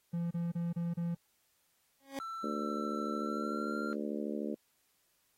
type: tone bursts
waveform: triangle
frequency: 170.6 Hz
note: F3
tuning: 40 cents flat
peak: -30 dBFS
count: 5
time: 0.13-1.15 s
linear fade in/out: 10 ms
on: 180 ms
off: 30 ms
type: tone with exponential growth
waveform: 20% pulse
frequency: 273.1 Hz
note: C#4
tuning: 26 cents flat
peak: -29 dBFS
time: 2-2.19 s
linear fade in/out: 1 ms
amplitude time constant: 40 ms
type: tone with pitch glide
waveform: triangle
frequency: 1336 to 1381.5 Hz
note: E6 to F6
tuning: +23 to -19 cents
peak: -37 dBFS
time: 2.2-3.93 s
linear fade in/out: 0 ms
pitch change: +58 cents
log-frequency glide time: 3.16-3.77 s
type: harmonic tone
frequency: 73.42 Hz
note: D2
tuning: in tune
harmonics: 3 / 4 / 5 / 6 / 7 / 8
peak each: -38 / -40 / -42 / -44 / -45 / -46 dBFS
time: 2.43-4.55 s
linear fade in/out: 10 ms
effects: white hiss -74 dBFS RMS until 5.37 s + AAC 48 kbps